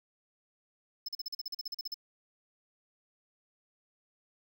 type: tone bursts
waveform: square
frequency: 5240 Hz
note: E8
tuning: 11 cents flat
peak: -35 dBFS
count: 14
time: 1.06-1.943 s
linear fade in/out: 5 ms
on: 25 ms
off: 41 ms
effects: none